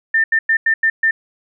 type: tone bursts at uneven times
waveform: sine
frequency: 1797 Hz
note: A6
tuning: 36 cents sharp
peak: -11 dBFS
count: 6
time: 0.14-0.24 / 0.32-0.39 / 0.49-0.57 / 0.66-0.74 / 0.83-0.9 / 1.03-1.11 s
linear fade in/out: 5 ms
effects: none